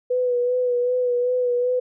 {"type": "tone with vibrato", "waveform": "sine", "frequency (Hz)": 494.1, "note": "B4", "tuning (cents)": 1, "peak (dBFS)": -18, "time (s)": [0.1, 1.8], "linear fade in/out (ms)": 10, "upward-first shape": "sine", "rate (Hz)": 2.6, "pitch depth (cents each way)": 30, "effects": []}